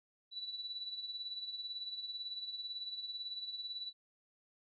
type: tone with tremolo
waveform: sine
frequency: 3951 Hz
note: B7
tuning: in tune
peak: -38 dBFS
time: 0.31-3.93 s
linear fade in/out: 50 ms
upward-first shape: sine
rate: 18 Hz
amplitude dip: 60%
effects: none